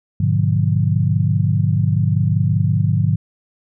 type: chord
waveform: sine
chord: G# diminished seventh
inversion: none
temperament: just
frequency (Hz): 103.83 / 124.59 / 149.51 / 179.41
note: G#2 / B2 / D3 / F3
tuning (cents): 0 / +16 / +31 / +47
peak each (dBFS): -17 / -21 / -18 / -22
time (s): 0.2-3.16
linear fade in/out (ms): 5
effects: none